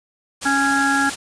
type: noise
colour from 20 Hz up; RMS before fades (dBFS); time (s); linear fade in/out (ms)
white; -27; 0.41-1.16; 20
type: harmonic tone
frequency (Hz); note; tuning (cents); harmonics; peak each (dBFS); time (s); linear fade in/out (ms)
276.6; C#4; -4; 1 / 3 / 5 / 6; -21 / -22 / -21 / -20; 0.45-1.1; 10
effects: resampled to 22050 Hz